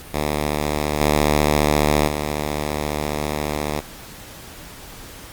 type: tone with level steps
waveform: 5% pulse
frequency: 74.6 Hz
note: D2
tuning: 28 cents sharp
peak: -9 / -4 / -11 dBFS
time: 0.13-3.81 s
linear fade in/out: 20 ms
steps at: 1 / 2.07 s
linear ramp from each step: 10 ms
effects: pink hiss -39 dBFS RMS until 5.32 s + Opus 48 kbps